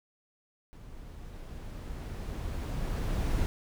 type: noise with level ramp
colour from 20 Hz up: brown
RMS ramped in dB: -48 to -28 dBFS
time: 0.73-3.46 s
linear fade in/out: 0 ms
effects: none